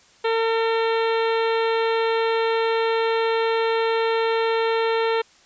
harmonic tone, 452.8 Hz, A4, 50 cents sharp, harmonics 1 / 2 / 3 / 4 / 5 / 6 / 7 / 8 / 9, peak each -20 / -26 / -30 / -32 / -34 / -36 / -37 / -38 / -39 dBFS, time 0.24-5.22 s, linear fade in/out 10 ms, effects white hiss -54 dBFS RMS until 5.45 s + resampled to 16000 Hz

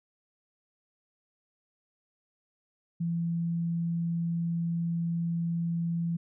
sine tone, 168.6 Hz, E3, 39 cents sharp, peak -27 dBFS, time 3-6.17 s, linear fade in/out 10 ms, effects none

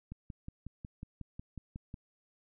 click train, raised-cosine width 5 ms, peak -30 dBFS, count 11, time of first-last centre 0.12-1.941 s, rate 5.49 Hz, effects none

